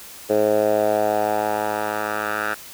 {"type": "tone with band-pass filter sweep", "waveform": "10% pulse", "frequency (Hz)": 106.2, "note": "G#2", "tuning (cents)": 39, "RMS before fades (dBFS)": -21, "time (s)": [0.29, 2.55], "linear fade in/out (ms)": 20, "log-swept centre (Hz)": [490, 1400], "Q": 3.1, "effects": ["white hiss -40 dBFS RMS until 2.73 s"]}